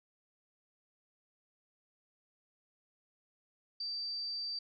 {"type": "tone", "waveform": "sine", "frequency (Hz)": 4656, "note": "D8", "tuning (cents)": -16, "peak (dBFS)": -36, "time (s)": [3.8, 4.59], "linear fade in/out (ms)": 5, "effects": []}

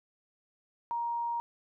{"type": "tone", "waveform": "sine", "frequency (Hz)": 940, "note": "A#5", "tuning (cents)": 14, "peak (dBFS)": -30, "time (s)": [0.91, 1.4], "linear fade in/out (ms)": 0, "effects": []}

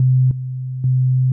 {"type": "tone with level steps", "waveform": "sine", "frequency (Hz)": 128.7, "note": "C3", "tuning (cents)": -28, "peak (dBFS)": [-10, -22, -12], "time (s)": [0, 1.32], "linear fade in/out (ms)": 2, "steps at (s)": [0.31, 0.84], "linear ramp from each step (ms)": 2, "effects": []}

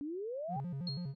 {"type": "exponential sweep", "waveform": "sine", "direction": "up", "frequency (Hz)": [277.2, 830.6], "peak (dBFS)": -37, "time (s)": [0.01, 0.6], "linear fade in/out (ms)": 0}
{"type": "tone with vibrato", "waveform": "triangle", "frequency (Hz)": 155.56, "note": "D#3", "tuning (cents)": 0, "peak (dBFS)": -35, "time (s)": [0.48, 1.15], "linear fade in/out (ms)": 50, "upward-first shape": "square", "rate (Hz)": 6.1, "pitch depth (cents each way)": 220}
{"type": "tone with exponential decay", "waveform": "sine", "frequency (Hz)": 4273, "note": "C8", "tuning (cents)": 36, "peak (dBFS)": -35, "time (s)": [0.87, 1.15], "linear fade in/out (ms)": 2, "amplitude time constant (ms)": 60}
{"effects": []}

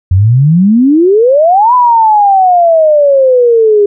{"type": "exponential two-way sweep", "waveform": "sine", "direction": "up then down", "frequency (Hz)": [87.31, 1009, 403], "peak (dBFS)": -3, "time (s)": [0.11, 3.86], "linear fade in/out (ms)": 5, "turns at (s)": 1.74, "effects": []}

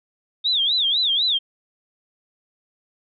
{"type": "tone with vibrato", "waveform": "sine", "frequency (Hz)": 3567, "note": "A7", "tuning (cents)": 23, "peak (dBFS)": -17, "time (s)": [0.44, 1.39], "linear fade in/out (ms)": 20, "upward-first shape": "sine", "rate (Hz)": 4, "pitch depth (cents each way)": 210, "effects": []}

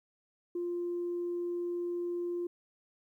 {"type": "tone", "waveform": "sine", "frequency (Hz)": 349.2, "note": "F4", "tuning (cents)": 0, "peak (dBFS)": -31, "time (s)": [0.55, 2.47], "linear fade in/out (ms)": 5, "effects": ["tanh soft clip ceiling -28 dBFS", "12-bit"]}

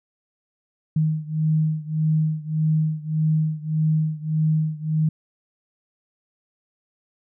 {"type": "beating tone pair", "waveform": "sine", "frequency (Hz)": [155.56, 157.26], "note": ["D#3", "D#3"], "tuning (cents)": [0, 19], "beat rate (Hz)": 1.7, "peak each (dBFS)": [-21, -23], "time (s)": [0.96, 5.09], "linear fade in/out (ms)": 5, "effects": []}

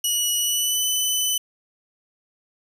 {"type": "tone with pitch glide", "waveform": "15% pulse", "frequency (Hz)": [2926, 3008], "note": ["F#7", "F#7"], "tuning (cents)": [-20, 28], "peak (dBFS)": -13, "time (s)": [0.04, 1.38], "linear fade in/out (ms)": 5, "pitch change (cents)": 48, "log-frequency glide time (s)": [0.38, 0.83], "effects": []}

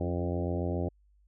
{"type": "harmonic tone with a mistuned harmonic", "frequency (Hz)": 87.31, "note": "F2", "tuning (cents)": 0, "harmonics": [1, 2, 3, 4, 5, 6, 7, 8, 9], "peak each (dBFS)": [-32, -36, -37, -37, -40, -40, -40, -46, -46], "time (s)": [0, 0.89], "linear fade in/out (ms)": 10, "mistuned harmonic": 3, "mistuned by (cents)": 40, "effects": ["added 50 Hz sine -61 dBFS peak until 1.27 s"]}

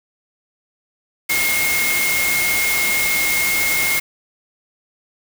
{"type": "tone in noise", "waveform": "sine", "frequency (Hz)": 2149, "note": "C7", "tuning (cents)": 46, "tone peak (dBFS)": -18, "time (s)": [1.29, 4], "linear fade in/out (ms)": 10, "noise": "white", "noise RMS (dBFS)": -21, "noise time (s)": [1.29, 4], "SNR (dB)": 0, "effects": []}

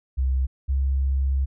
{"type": "tone pair in turn", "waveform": "sine", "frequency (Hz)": [65.41, 67.4], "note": ["C2", "C#2"], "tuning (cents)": [0, -48], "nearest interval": "minor second", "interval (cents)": 52, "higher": "second", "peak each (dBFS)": -19, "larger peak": "neither", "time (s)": [[0.17, 0.47], [0.68, 1.46]], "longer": "second", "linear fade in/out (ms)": 20, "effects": []}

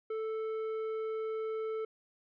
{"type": "tone with tanh clipping", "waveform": "sine", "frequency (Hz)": 440, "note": "A4", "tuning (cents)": 0, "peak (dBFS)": -35, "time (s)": [0.1, 1.85], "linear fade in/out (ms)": 5, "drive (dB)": 9, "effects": []}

